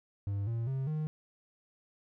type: tone with pitch steps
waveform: triangle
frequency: 100 / 115.54 / 133.48 / 154.22 Hz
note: G2 / A#2 / C3 / D#3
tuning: +35 / -15 / +35 / -15 cents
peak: -29 dBFS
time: 0.27-1.07 s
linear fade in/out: 0 ms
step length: 200 ms
effects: none